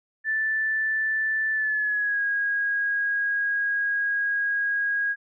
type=tone with pitch glide; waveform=sine; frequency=1760 to 1642.1 Hz; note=A6 to G#6; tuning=0 to -20 cents; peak=-22 dBFS; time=0.24-5.16 s; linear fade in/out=50 ms; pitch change=-120 cents; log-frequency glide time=1.52-2.22 s; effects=none